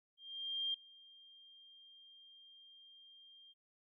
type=tone with ADSR envelope; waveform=sine; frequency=3196 Hz; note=G7; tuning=33 cents sharp; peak=-34 dBFS; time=0.17-3.54 s; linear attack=570 ms; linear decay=5 ms; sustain=-24 dB; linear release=30 ms; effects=none